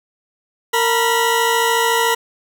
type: tone pair together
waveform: 20% pulse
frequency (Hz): 460 / 973.7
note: A#4 / B5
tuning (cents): -23 / -25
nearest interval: octave + minor second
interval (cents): 1298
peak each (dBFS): -12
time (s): 0.73-2.15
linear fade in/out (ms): 10
effects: none